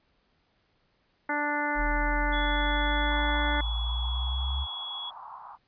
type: harmonic tone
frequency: 293.7 Hz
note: D4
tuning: in tune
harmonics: 1 / 2 / 3 / 4 / 5 / 6 / 7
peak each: -34 / -36 / -31 / -38 / -32 / -35 / -35 dBFS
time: 1.29-3.61 s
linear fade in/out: 5 ms
type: exponential sweep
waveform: sine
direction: up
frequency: 39.64 to 69.3 Hz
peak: -27 dBFS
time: 1.75-4.67 s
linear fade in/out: 50 ms
type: tone with pitch glide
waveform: sine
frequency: 3396 to 3357 Hz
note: G#7 to G#7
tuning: +38 to +18 cents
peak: -34 dBFS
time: 2.32-5.11 s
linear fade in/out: 20 ms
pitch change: -20 cents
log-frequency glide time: 3.3-4.21 s
type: band-pass noise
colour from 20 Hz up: white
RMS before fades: -44 dBFS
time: 3.08-5.58 s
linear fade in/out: 50 ms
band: 820 to 1100 Hz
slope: 48 dB/octave
effects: pink hiss -70 dBFS RMS until 5.67 s + resampled to 11025 Hz